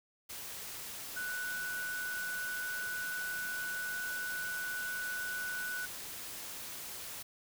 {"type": "tone in noise", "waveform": "sine", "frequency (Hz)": 1483, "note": "F#6", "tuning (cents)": 4, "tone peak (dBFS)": -36, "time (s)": [1.16, 5.86], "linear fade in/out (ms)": 10, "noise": "white", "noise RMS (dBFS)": -44, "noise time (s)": [0.29, 7.23], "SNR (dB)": 5, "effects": []}